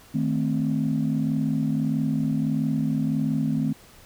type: chord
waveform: sine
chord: A diminished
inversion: second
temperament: equal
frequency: 155.56 / 220 / 261.6 Hz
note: Eb3 / A3 / C4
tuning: 0 / 0 / 0 cents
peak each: -25 dBFS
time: 0.14-3.73 s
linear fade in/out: 10 ms
effects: tanh soft clip ceiling -14 dBFS + pink hiss -51 dBFS RMS until 4.05 s